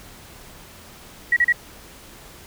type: tone bursts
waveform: sine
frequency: 1922 Hz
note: B6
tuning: 48 cents flat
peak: -13 dBFS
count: 3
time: 1.32-1.525 s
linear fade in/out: 5 ms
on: 45 ms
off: 35 ms
effects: pink hiss -44 dBFS RMS until 2.46 s